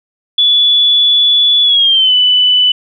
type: tone with pitch glide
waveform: sine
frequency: 3435 to 2990 Hz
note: A7 to F#7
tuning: -42 to +17 cents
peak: -6 dBFS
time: 0.38-2.72 s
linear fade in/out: 5 ms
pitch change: -241 cents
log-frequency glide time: 1.63-2.14 s
effects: none